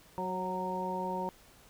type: harmonic tone with a mistuned harmonic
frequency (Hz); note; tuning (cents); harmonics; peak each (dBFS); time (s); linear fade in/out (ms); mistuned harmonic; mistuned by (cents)
185; F#3; 0; 1 / 2 / 3 / 4 / 5; -39 / -40 / -40 / -44 / -35; 0.18-1.29; 0; 3; -23
effects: pink hiss -59 dBFS RMS until 1.69 s